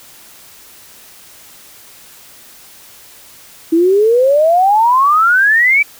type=exponential sweep; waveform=sine; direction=up; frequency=319.5 to 2342 Hz; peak=-7 dBFS; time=3.72-5.83 s; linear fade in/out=10 ms; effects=white hiss -40 dBFS RMS until 5.99 s